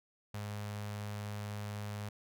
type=tone with notch filter; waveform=sawtooth; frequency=104 Hz; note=G#2; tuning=3 cents sharp; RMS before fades=-41 dBFS; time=0.34-2.09 s; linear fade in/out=5 ms; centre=320 Hz; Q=1.5; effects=none